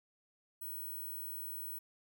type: tone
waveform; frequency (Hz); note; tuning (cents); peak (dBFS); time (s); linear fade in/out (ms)
sine; 15950; B9; +16; -40; 0.61-1.79; 10
effects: none